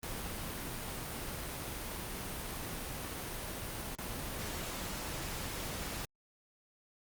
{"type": "noise with dropouts", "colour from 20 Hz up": "pink", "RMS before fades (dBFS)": -40, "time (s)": [0.03, 6.05], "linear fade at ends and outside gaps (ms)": 1, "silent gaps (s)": [3.952, 3.985], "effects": ["Opus 32 kbps"]}